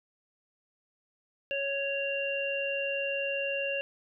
harmonic tone, 554.4 Hz, C#5, in tune, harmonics 1 / 3 / 5, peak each -32 / -40 / -32 dBFS, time 1.51-3.81 s, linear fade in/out 0 ms, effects none

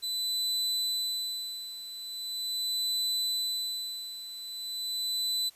40% pulse tone with tremolo, 4000 Hz, B7, 21 cents sharp, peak -26 dBFS, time 0.02-5.5 s, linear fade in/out 20 ms, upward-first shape sine, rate 0.41 Hz, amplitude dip 75%, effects white hiss -59 dBFS RMS until 5.55 s + resampled to 32000 Hz

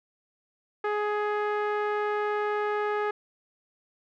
sawtooth tone with low-pass filter, 418.1 Hz, G#4, 12 cents sharp, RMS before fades -28 dBFS, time 0.84-3.11 s, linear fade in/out 5 ms, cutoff 1600 Hz, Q 1.6, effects none

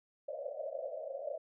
pink band-pass noise, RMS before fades -41 dBFS, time 0.28-1.38 s, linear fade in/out 10 ms, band 520 to 650 Hz, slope 96 dB/octave, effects none

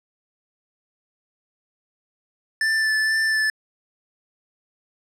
square tone with vibrato, 1760 Hz, A6, in tune, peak -19 dBFS, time 2.61-3.5 s, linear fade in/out 2 ms, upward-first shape sine, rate 2.1 Hz, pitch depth 15 cents each way, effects low-pass 8000 Hz 12 dB/octave

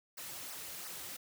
white noise with flanger, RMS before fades -45 dBFS, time 0.17-1.17 s, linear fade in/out 10 ms, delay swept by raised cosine 0.27 to 4.77 ms, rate 2.9 Hz, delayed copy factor -0.75, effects none

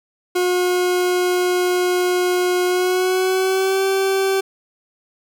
40% pulse tone with pitch glide, 360.6 to 386.5 Hz, F#4 to G4, -45 to -24 cents, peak -15 dBFS, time 0.35-4.41 s, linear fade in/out 10 ms, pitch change +121 cents, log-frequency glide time 2.66-3.84 s, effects none

